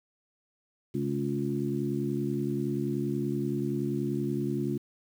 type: harmonic tone with a mistuned harmonic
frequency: 70.5 Hz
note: C#2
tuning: 30 cents sharp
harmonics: 2 / 3 / 4 / 5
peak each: -33 / -33 / -33 / -33 dBFS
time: 0.94-4.78 s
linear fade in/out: 10 ms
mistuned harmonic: 2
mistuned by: -74 cents
effects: 9-bit